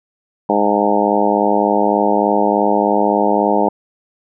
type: harmonic tone with a mistuned harmonic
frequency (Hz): 103.4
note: G#2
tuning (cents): -7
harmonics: 2 / 3 / 4 / 5 / 6 / 7 / 8 / 9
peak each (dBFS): -20 / -20 / -20 / -20 / -20 / -20 / -20 / -20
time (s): 0.49-3.69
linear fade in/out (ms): 5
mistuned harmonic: 9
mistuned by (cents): -39
effects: none